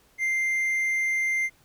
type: tone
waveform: triangle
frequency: 2093 Hz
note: C7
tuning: in tune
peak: -21 dBFS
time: 0.18-1.5 s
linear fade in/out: 50 ms
effects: pink hiss -61 dBFS RMS until 1.64 s